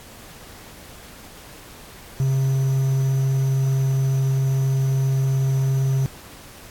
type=tone with quantisation; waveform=triangle; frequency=134.1 Hz; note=C3; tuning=43 cents sharp; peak=-15 dBFS; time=2.2-6.06 s; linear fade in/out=0 ms; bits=7; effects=pink hiss -43 dBFS RMS until 6.7 s + AAC 64 kbps